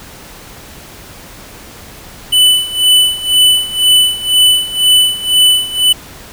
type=tone with tremolo; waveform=square; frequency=2992 Hz; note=F#7; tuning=19 cents sharp; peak=-5 dBFS; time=2.32-5.93 s; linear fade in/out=10 ms; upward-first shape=sine; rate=2 Hz; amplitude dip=85%; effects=pink hiss -34 dBFS RMS until 6.32 s